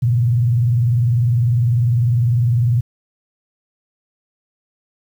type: tone with vibrato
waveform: sine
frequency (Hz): 119.2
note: A#2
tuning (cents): +39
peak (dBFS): -12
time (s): 0.02-2.81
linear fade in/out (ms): 10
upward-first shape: sine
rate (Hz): 20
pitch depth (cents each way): 190
effects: 8-bit